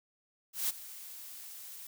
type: noise with ADSR envelope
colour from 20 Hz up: blue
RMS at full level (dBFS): -30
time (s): 0.53-1.87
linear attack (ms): 160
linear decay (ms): 23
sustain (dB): -17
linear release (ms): 3
effects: none